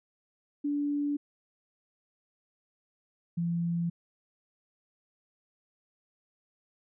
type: tone pair in turn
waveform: sine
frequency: 289.4 / 170.25 Hz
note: D4 / F3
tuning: -25 / -44 cents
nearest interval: major sixth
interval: 919 cents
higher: first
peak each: -27 dBFS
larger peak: neither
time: 0.64-1.17 / 3.37-3.9 s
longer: neither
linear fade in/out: 10 ms
effects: none